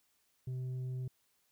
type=tone with tanh clipping; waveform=sine; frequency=128 Hz; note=C3; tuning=38 cents flat; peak=-37 dBFS; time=0.47-1.08 s; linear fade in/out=5 ms; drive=4 dB; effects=white hiss -75 dBFS RMS until 1.51 s